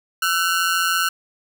sawtooth ring-modulated tone, 1421 Hz, F6, 30 cents sharp, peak -11 dBFS, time 0.22-1.09 s, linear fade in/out 5 ms, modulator 87.2 Hz, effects none

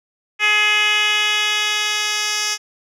10% pulse tone with band-pass filter sweep, 421.1 Hz, G#4, 24 cents sharp, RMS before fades -18 dBFS, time 0.39-2.58 s, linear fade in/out 50 ms, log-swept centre 2500 to 4900 Hz, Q 2.6, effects none

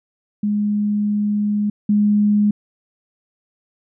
sine tone pair in turn, 207.7 / 207.7 Hz, G#3 / G#3, 0 / 0 cents, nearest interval unison, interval 0 cents, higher neither, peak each -16 / -12 dBFS, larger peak second, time 0.43-1.7 / 1.89-2.51 s, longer first, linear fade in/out 5 ms, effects none

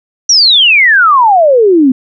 sine exponential sweep, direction down, 5920 to 248.7 Hz, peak -3 dBFS, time 0.29-1.92 s, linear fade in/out 5 ms, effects none

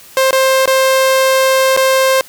sawtooth tone with dropouts, 528 Hz, C5, 16 cents sharp, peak -5 dBFS, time 0.17-2.21 s, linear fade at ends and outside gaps 1 ms, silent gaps 0.309-0.329 / 0.657-0.676 / 1.765-1.773 s, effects white hiss -39 dBFS RMS until 2.28 s

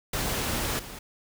pink noise with level steps, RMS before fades -29 / -41 dBFS, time 0.13-0.99 s, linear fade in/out 5 ms, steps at 0.79 s, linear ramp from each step 2 ms, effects none

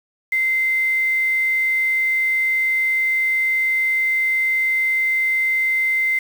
sine tone with quantisation, 2077 Hz, C7, 13 cents flat, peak -16 dBFS, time 0.32-6.19 s, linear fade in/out 5 ms, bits 6, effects none

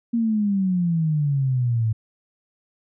sine exponential sweep, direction down, 236.4 to 108.6 Hz, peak -18 dBFS, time 0.13-1.93 s, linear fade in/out 10 ms, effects none

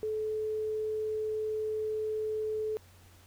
sine tone, 432.2 Hz, A4, 31 cents flat, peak -30 dBFS, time 0.03-2.77 s, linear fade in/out 0 ms, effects added 90 Hz sine -56 dBFS peak until 3.26 s + pink hiss -60 dBFS RMS until 3.26 s

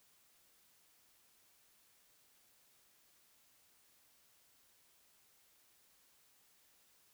silence, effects white hiss -70 dBFS RMS until 7.13 s

